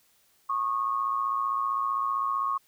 sine tone pair together, 1100 / 1215.5 Hz, C#6 / D#6, -14 / -41 cents, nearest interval major second, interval 173 cents, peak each -26 / -32 dBFS, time 0.49-2.58 s, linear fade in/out 10 ms, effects white hiss -65 dBFS RMS until 2.67 s

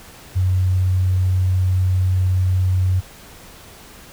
sine tone, 92.5 Hz, F#2, in tune, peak -14 dBFS, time 0.35-3.01 s, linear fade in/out 20 ms, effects pink hiss -42 dBFS RMS until 4.12 s

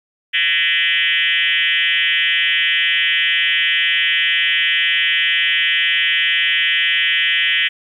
sine tone with frequency modulation, 2489 Hz, D#7, in tune, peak -13 dBFS, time 0.33-7.69 s, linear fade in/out 20 ms, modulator 160 Hz, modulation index 4.8, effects 9-bit

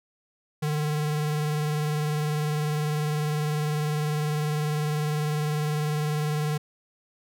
square tone with vibrato, 150.9 Hz, D3, 47 cents sharp, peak -25 dBFS, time 0.62-6.58 s, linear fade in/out 10 ms, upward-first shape triangle, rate 20 Hz, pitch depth 48 cents each way, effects none

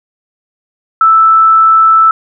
sine tone, 1318.5 Hz, E6, in tune, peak -3 dBFS, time 1.01-2.11 s, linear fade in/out 2 ms, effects none

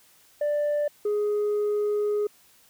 sine tone pair in turn, 589 / 416.5 Hz, D5 / G#4, +5 / +5 cents, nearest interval tritone, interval 600 cents, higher first, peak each -20 dBFS, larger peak neither, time 0.41-0.88 / 1.05-2.27 s, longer second, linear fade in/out 5 ms, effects tanh soft clip ceiling -21 dBFS + white hiss -58 dBFS RMS until 2.69 s

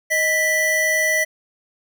square tone pair together, 625.1 / 1975.5 Hz, D#5 / B6, +8 / 0 cents, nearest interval octave + minor sixth, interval 1992 cents, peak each -24 / -18 dBFS, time 0.1-1.25 s, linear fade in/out 20 ms, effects none

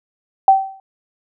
sine tone with exponential decay, 773 Hz, G5, 24 cents flat, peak -3 dBFS, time 0.48-0.8 s, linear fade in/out 2 ms, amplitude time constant 69 ms, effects none

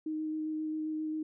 sine tone with vibrato, 311.1 Hz, D#4, in tune, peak -32 dBFS, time 0.06-1.23 s, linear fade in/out 5 ms, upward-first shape square, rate 7.5 Hz, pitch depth 8 cents each way, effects none

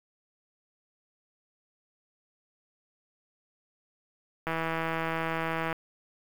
click train, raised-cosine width 0.5 ms, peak -16 dBFS, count 206, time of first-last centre 4.47-5.728 s, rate 163 Hz, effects 7-bit

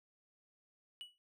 triangle tone with exponential decay, 2938 Hz, F#7, 13 cents flat, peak -40 dBFS, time 1.01-1.18 s, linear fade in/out 0 ms, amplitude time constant 35 ms, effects none

